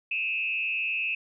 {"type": "tone with frequency modulation", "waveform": "sine", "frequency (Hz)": 2592, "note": "E7", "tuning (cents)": -30, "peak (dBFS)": -26, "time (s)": [0.11, 1.15], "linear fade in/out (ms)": 5, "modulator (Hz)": 160, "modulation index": 0.74, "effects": []}